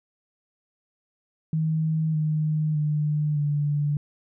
sine tone with pitch steps, 158.3 / 154.24 / 150.28 / 146.42 Hz, D#3 / D#3 / D3 / D3, +30 / -15 / +40 / -5 cents, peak -21 dBFS, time 1.53-3.97 s, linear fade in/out 2 ms, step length 610 ms, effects none

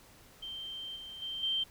sine tone with level steps, 3136 Hz, G7, in tune, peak -39 / -43 / -36 / -29 dBFS, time 0.42-1.64 s, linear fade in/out 10 ms, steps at 0.96 / 1.22 / 1.43 s, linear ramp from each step 2 ms, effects pink hiss -58 dBFS RMS until 1.7 s

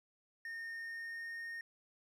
triangle tone with pitch glide, 1832 to 1843.7 Hz, A#6 to A#6, -31 to -20 cents, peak -40 dBFS, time 0.45-1.61 s, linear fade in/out 2 ms, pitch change +11 cents, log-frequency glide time 0.74-1.46 s, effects none

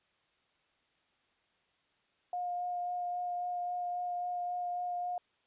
sine tone with vibrato, 712 Hz, F5, 33 cents sharp, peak -33 dBFS, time 2.33-5.18 s, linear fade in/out 2 ms, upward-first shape sine, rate 3.7 Hz, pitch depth 10 cents each way, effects white hiss -73 dBFS RMS until 5.46 s + resampled to 8000 Hz

